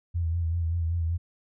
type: tone with vibrato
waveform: sine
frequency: 83.8 Hz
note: E2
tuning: 29 cents sharp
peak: -24 dBFS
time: 0.14-1.18 s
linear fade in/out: 20 ms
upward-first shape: sine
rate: 5.2 Hz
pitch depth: 51 cents each way
effects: none